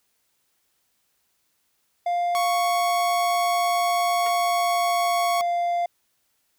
triangle tone with pitch glide, 700 to 695.6 Hz, F5 to F5, +4 to -7 cents, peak -19 dBFS, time 2.06-5.86 s, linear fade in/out 5 ms, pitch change -11 cents, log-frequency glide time 4.11-5.52 s
sawtooth tone, 1109 Hz, C#6, in tune, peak -21 dBFS, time 2.35-5.41 s, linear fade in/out 0 ms
10% pulse tone with exponential decay, 466.2 Hz, A#4, in tune, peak -25 dBFS, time 4.26-4.35 s, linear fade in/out 2 ms, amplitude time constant 19 ms
effects white hiss -70 dBFS RMS until 6.58 s

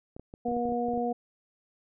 clicks, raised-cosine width 2 ms, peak -29 dBFS, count 12, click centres 0.165 / 0.196 / 0.339 / 0.485 / 0.516 / 0.567 / 0.655 / 0.691 / 0.722 / 0.886 / 0.937 / 0.976 s
harmonic tone, 240 Hz, B3, 49 cents flat, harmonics 1 / 2 / 3, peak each -31 / -31 / -31 dBFS, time 0.45-1.13 s, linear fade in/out 10 ms
effects none

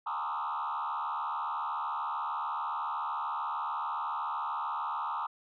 sine tone with frequency modulation, 1072 Hz, C6, 42 cents sharp, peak -30 dBFS, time 0.06-5.27 s, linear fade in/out 10 ms, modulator 73.6 Hz, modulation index 3.2, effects tanh soft clip ceiling -29 dBFS

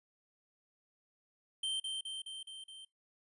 square tone with echo, 3127 Hz, G7, 5 cents flat, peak -34 dBFS, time 1.63-1.8 s, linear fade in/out 5 ms, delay 210 ms, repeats 5, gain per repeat -3 dB, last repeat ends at 2.85 s, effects noise-tail reverb RT60 0.2 s tail -24 dB re dry + resampled to 24000 Hz

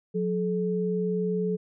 sine tone pair together, 180.79 / 430 Hz, F#3 / A4, -40 / -40 cents, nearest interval octave + minor third, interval 1500 cents, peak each -27 dBFS, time 0.14-1.57 s, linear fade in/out 20 ms, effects none

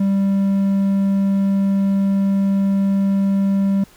triangle tone, 196.3 Hz, G3, 3 cents sharp, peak -12 dBFS, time 0-3.84 s, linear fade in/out 5 ms, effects pink hiss -49 dBFS RMS until 3.96 s

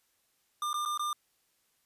square tone with dropouts, 1200 Hz, D6, 37 cents sharp, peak -31 dBFS, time 0.62-1.13 s, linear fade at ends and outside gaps 2 ms, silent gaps 0.731-0.741 / 0.852-0.858 / 0.976-0.994 s, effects white hiss -73 dBFS RMS until 1.85 s + resampled to 32000 Hz

